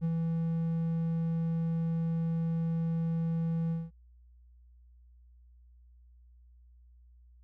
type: tone with ADSR envelope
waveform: triangle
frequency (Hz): 164.81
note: E3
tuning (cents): 0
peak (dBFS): -24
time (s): 0.01-3.91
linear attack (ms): 34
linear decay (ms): 47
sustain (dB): -2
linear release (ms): 200
effects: added 60 Hz sine -55 dBFS peak until 7.43 s